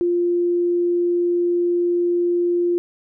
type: tone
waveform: sine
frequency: 349.2 Hz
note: F4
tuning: in tune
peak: -16 dBFS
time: 0.01-2.78 s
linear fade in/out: 0 ms
effects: none